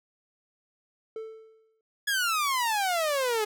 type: tone with exponential decay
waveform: triangle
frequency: 442.5 Hz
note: A4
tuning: 10 cents sharp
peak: -30 dBFS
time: 1.16-1.81 s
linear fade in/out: 2 ms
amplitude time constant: 140 ms
type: exponential sweep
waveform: sawtooth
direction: down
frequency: 1700 to 415.3 Hz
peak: -21 dBFS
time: 2.07-3.45 s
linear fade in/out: 10 ms
effects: none